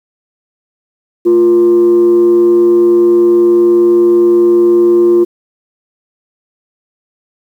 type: tone with frequency modulation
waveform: sine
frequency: 350.2 Hz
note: F4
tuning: 5 cents sharp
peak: -3 dBFS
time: 1.25-5.25 s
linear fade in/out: 20 ms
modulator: 130 Hz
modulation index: 0.25
effects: tanh soft clip ceiling -2 dBFS + 7-bit